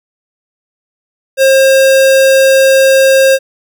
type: tone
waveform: square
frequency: 535 Hz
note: C5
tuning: 38 cents sharp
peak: -5 dBFS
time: 1.37-3.39 s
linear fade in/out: 50 ms
effects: none